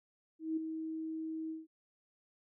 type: tone with ADSR envelope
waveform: sine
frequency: 319.2 Hz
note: D#4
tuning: 44 cents sharp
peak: -30 dBFS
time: 0.39-1.67 s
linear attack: 180 ms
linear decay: 8 ms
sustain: -7 dB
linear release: 170 ms
effects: none